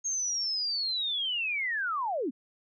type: linear sweep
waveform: sine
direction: down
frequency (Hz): 6520 to 215.3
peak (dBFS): -28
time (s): 0.04-2.31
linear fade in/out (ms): 20
effects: none